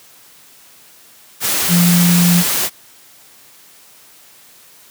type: tone in noise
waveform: sine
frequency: 174.6 Hz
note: F3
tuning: in tune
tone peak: -9 dBFS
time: 1.68-2.44 s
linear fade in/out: 50 ms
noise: white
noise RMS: -17 dBFS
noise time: 1.4-2.7 s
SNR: +5 dB
effects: white hiss -45 dBFS RMS until 4.9 s + high-pass 100 Hz 12 dB/octave